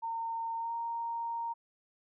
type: tone with pitch glide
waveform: sine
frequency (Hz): 914 to 928.4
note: A#5 to A#5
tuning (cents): -34 to -7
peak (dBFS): -33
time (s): 0.02-1.54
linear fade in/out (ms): 20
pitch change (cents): +27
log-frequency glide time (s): 0.57-0.73
effects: none

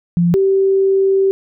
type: tone pair in turn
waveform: sine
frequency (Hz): 172.6 / 387.5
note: F3 / G4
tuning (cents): -20 / -20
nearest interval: octave + major second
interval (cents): 1400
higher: second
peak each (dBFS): -10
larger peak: neither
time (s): 0.17-0.34 / 0.34-1.31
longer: second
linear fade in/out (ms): 0
effects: none

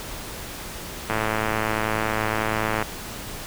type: click train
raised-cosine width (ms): 0.5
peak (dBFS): -8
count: 189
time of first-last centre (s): 1.1-2.825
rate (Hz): 109
effects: pink hiss -35 dBFS RMS until 3.46 s

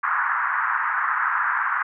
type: band-pass noise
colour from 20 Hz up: white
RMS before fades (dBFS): -23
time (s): 0.03-1.83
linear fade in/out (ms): 10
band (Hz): 970 to 1700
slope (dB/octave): 48
effects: none

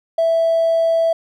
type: tone with hard clipping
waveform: triangle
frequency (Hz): 659.3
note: E5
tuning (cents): 0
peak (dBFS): -13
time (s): 0.18-1.13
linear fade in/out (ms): 5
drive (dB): 3
effects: none

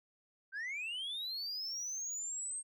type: linear sweep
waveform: sine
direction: up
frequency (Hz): 1521 to 8480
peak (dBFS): -35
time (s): 0.52-2.63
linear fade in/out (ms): 50
effects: tanh soft clip ceiling -37 dBFS

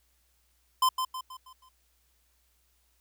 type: tone with echo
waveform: square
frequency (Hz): 1031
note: C6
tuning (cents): -26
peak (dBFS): -21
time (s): 0.82-0.89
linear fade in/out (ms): 5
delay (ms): 160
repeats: 5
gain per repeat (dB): -7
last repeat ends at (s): 1.69
effects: added 60 Hz sine -70 dBFS peak until 3 s + white hiss -71 dBFS RMS until 3 s

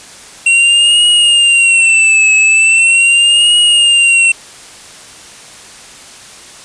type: tone with vibrato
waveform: square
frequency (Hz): 2732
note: F7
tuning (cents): -39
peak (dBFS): -6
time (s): 0.46-4.32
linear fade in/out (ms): 5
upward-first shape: triangle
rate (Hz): 0.4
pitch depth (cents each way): 100
effects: white hiss -34 dBFS RMS until 6.64 s + resampled to 22050 Hz

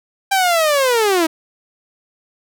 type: linear sweep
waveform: sawtooth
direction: down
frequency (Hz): 794 to 311.1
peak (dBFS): -9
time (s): 0.31-1.27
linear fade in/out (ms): 10
effects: none

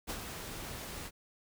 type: noise with ADSR envelope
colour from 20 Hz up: pink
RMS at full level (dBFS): -37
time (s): 0.07-1.11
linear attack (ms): 30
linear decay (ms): 71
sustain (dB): -6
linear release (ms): 46
effects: none

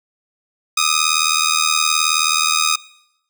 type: ring-modulated tone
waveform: 10% pulse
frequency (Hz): 1244.5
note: D#6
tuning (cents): 0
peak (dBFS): -3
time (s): 0.77-2.76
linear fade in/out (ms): 5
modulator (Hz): 39.5
effects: noise-tail reverb RT60 0.8 s tail -21 dB re dry

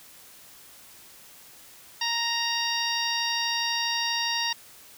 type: harmonic tone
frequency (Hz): 932.3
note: A#5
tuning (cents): 0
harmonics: 1 / 2 / 3 / 4 / 5 / 6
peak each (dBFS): -32 / -32 / -32 / -32 / -32 / -32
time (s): 2.01-4.53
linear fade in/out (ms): 5
effects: white hiss -50 dBFS RMS until 4.97 s

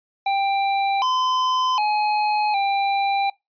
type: tone with pitch steps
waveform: square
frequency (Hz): 789 / 1023 / 843 / 793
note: G5 / C6 / G#5 / G5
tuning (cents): +11 / -39 / +26 / +20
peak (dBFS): -19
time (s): 0.26-3.3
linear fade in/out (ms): 5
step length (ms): 760
effects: noise-tail reverb RT60 0.2 s tail -24 dB re dry + resampled to 11025 Hz

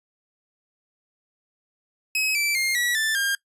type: tone with pitch steps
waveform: sawtooth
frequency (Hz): 2553 / 2328 / 2122 / 1934.8 / 1764 / 1608.3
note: D#7 / D7 / C7 / B6 / A6 / G6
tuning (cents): +44 / -16 / +24 / -36 / +4 / +44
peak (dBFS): -18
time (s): 2.15-3.35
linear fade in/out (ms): 2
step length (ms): 200
effects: noise-tail reverb RT60 0.1 s tail -21 dB re dry + resampled to 32000 Hz

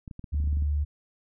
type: clicks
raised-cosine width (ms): 5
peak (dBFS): -27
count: 11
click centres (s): 0.078 / 0.112 / 0.194 / 0.242 / 0.345 / 0.402 / 0.44 / 0.475 / 0.529 / 0.571 / 0.624
type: tone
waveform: sine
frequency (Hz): 73.42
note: D2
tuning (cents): 0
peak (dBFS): -23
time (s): 0.32-0.85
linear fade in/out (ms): 20
effects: none

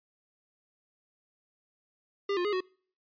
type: tone with pitch steps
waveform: square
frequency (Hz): 400.2 / 354.4 / 415.4 / 370.6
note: G4 / F4 / G#4 / F#4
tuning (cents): +36 / +25 / 0 / +3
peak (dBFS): -28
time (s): 2.29-2.606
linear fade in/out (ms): 5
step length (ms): 79
effects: noise-tail reverb RT60 0.5 s tail -26 dB re dry + resampled to 11025 Hz

